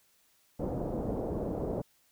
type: low-pass noise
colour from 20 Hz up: white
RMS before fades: -34 dBFS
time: 0.59-1.82 s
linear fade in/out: 10 ms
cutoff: 580 Hz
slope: 24 dB/octave
effects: white hiss -68 dBFS RMS until 2.11 s